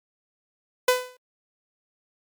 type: tone with exponential decay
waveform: sawtooth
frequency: 502 Hz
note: B4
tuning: 28 cents sharp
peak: -10 dBFS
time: 0.88-1.17 s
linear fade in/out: 5 ms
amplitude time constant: 61 ms
effects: MP3 96 kbps